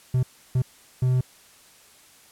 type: tone bursts at uneven times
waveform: triangle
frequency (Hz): 127.4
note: C3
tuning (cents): -46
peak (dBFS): -16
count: 3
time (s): 0.14-0.23 / 0.55-0.62 / 1.02-1.21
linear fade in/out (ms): 5
effects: white hiss -53 dBFS RMS until 2.31 s + low-pass 12000 Hz 12 dB/octave